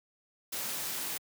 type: noise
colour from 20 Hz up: white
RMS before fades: -36 dBFS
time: 0.52-1.18 s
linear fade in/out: 10 ms
effects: high-pass 100 Hz 12 dB/octave